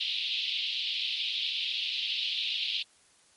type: band-pass noise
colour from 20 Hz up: white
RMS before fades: -32 dBFS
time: 0-2.83 s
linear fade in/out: 10 ms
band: 2700 to 4000 Hz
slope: 48 dB/octave
effects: white hiss -62 dBFS RMS until 3.36 s + MP3 48 kbps